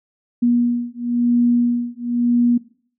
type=beating tone pair; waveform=sine; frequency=239.7 / 240.68 Hz; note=A#3 / B3; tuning=+48 / -44 cents; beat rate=0.98 Hz; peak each=-18 dBFS; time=0.42-2.58 s; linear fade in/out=10 ms; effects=noise-tail reverb RT60 0.5 s tail -19 dB re dry